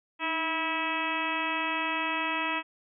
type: harmonic tone with a mistuned harmonic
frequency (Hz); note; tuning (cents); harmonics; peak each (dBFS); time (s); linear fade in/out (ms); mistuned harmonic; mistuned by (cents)
324.7; E4; -26; 1 / 2 / 3 / 4 / 5 / 6 / 7 / 8 / 9 / 10; -37 / -40 / -33 / -36 / -40 / -36 / -40 / -33 / -45 / -41; 0.19-2.63; 50; 1; -67
effects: none